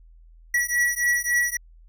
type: beating tone pair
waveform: square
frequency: 1933 / 1936.6 Hz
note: B6 / B6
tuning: -38 / -34 cents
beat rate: 3.6 Hz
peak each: -24 dBFS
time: 0.54-1.57 s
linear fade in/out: 5 ms
effects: added 41 Hz sine -47 dBFS peak until 1.88 s